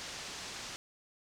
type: low-pass noise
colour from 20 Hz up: white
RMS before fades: -44 dBFS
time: 0-0.76 s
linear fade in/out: 0 ms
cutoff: 6700 Hz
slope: 24 dB/octave
effects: none